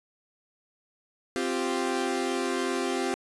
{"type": "chord", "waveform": "sawtooth", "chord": "C suspended fourth", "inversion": "none", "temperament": "equal", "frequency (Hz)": [261.6, 349.2, 392], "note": ["C4", "F4", "G4"], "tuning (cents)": [0, 0, 0], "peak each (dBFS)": -27, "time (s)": [1.36, 3.14], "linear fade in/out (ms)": 0, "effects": ["resampled to 24000 Hz"]}